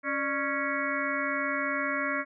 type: harmonic tone with a mistuned harmonic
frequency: 277.2 Hz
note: C#4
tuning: in tune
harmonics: 1 / 2 / 4 / 5 / 6 / 7 / 8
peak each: -35 / -35 / -35 / -35 / -35 / -35 / -35 dBFS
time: 0.03-2.25 s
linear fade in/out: 50 ms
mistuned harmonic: 2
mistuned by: +120 cents
effects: none